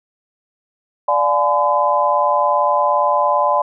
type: chord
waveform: sine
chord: D diminished seventh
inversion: none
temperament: just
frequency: 587.3 / 704.8 / 845.8 / 1014.9 Hz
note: D5 / F5 / Ab5 / Cb6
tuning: 0 / +16 / +31 / +47 cents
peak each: -18 / -22 / -19 / -16 dBFS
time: 1.08-3.62 s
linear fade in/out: 5 ms
effects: none